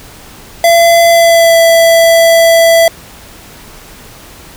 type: tone with pitch glide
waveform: square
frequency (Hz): 677 to 664.6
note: E5 to E5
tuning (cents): +46 to +14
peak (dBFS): -4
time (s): 0.64-2.88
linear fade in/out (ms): 2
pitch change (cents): -32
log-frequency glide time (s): 1.09-1.57
effects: pink hiss -34 dBFS RMS until 4.56 s